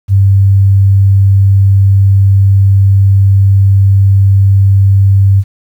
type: tone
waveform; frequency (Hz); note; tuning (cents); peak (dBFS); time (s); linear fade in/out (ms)
sine; 98; G2; 0; -3; 0.08-5.44; 50
effects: 7-bit